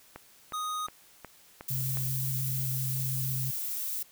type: click train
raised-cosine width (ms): 0.5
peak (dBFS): -26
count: 6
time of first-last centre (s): 0.16-1.972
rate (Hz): 2.76
type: tone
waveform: square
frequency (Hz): 1244.5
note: D#6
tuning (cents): 0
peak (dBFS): -32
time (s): 0.53-0.87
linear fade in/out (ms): 10
type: noise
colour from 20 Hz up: violet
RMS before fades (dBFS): -34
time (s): 1.68-4.03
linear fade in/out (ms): 5
type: tone with vibrato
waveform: sine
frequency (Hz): 130.81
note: C3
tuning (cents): 0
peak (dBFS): -31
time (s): 1.7-3.51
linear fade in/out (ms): 10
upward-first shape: square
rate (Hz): 5.7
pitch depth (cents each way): 11
effects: white hiss -58 dBFS RMS until 4.11 s